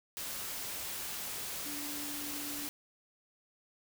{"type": "tone in noise", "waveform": "sine", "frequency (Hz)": 291.5, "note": "D4", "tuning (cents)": -13, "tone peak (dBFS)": -44, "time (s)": [1.66, 2.68], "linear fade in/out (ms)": 0, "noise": "white", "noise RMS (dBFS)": -40, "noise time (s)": [0.17, 2.69], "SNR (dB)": -7, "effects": []}